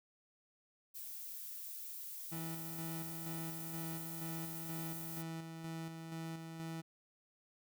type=noise; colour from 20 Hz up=violet; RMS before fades=-47 dBFS; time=0.94-5.23 s; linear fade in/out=20 ms
type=tone with tremolo; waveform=30% pulse; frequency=163.2 Hz; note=E3; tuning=17 cents flat; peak=-39 dBFS; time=2.31-6.82 s; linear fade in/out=20 ms; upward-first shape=square; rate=2.1 Hz; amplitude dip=40%
effects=none